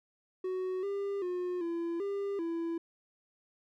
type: tone with pitch steps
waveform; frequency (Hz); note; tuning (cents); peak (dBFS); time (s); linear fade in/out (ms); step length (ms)
triangle; 371.4 / 399.2 / 359 / 337.8 / 399.5 / 333.8; F#4 / G4 / F4 / E4 / G4 / E4; +7 / +32 / +48 / +42 / +33 / +22; -30; 0.44-2.78; 5; 390
effects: none